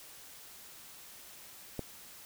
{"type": "click", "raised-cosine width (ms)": 2, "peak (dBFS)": -22, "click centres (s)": 1.793, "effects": ["white hiss -52 dBFS RMS until 2.25 s"]}